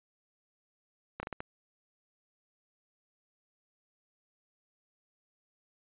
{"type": "slowing click train", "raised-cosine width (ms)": 0.5, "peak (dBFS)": -22, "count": 5, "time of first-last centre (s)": [1.2, 1.405], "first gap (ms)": 30, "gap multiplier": 1.37, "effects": ["resampled to 8000 Hz"]}